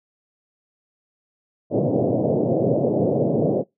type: band-pass noise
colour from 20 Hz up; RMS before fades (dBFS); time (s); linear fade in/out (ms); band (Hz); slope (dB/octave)
white; -20; 1.7-3.64; 50; 110 to 620; 48
effects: noise-tail reverb RT60 0.2 s tail -26 dB re dry